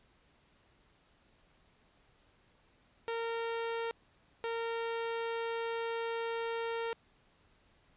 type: tone bursts at uneven times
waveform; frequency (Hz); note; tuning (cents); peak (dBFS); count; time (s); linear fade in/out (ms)
sawtooth; 460; A#4; -23; -30; 2; 3.08-3.91 / 4.44-6.93; 0
effects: pink hiss -68 dBFS RMS until 7.96 s + resampled to 8000 Hz